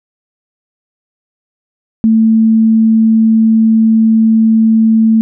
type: tone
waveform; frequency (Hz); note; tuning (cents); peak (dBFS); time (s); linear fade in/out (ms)
sine; 222.5; A3; +20; -5; 2.04-5.21; 0
effects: none